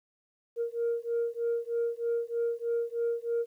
sine beating tone pair, 466.2 / 469.4 Hz, A#4 / A#4, 0 / +12 cents, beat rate 3.2 Hz, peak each -30 dBFS, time 0.56-3.46 s, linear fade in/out 50 ms, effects tanh soft clip ceiling -23 dBFS + 11-bit

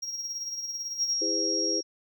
triangle tone with tremolo, 5610 Hz, F8, 7 cents sharp, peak -29 dBFS, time 0.02-1.14 s, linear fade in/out 10 ms, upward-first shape sine, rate 18 Hz, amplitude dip 50%
sine tone, 5600 Hz, F8, 4 cents sharp, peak -26 dBFS, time 0.96-1.83 s, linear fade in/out 50 ms
sine chord, E augmented, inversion none, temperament just, 329.6 / 412 / 515 Hz, E4 / G#4 / B#4, 0 / -14 / -28 cents, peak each -32 / -34 / -35 dBFS, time 1.21-1.81 s, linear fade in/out 10 ms
effects none

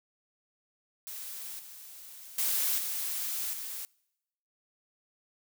blue noise with level steps, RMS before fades -41 / -48 / -29 / -34 / -39 dBFS, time 1.07-3.85 s, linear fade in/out 0 ms, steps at 1.59 / 2.38 / 2.78 / 3.53 s, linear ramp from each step 5 ms, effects noise-tail reverb RT60 0.9 s tail -26 dB re dry

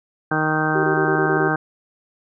harmonic tone, 155.56 Hz, D#3, in tune, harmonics 1 / 2 / 3 / 4 / 5 / 6 / 7 / 8 / 9 / 10, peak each -25 / -24 / -28 / -31 / -25 / -31 / -31 / -28 / -32 / -23 dBFS, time 0.31-1.56 s, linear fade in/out 5 ms
sine tone bursts, 384.5 Hz, G4, 33 cents flat, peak -19 dBFS, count 7, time 0.75-1.484 s, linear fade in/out 5 ms, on 86 ms, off 22 ms
effects none

